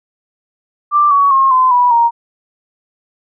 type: tone with pitch steps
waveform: sine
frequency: 1179 / 1125.8 / 1074.9 / 1026.4 / 980 / 935.8 Hz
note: D6 / C#6 / C6 / C6 / B5 / A#5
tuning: +6 / +26 / +46 / -34 / -14 / +6 cents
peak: -7 dBFS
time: 0.91-2.11 s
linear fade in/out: 50 ms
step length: 200 ms
effects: none